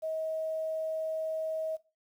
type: tone with quantisation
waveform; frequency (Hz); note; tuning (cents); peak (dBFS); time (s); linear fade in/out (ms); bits
sine; 636; D#5; +38; -31; 0.02-1.77; 20; 10
effects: noise-tail reverb RT60 0.3 s tail -18 dB re dry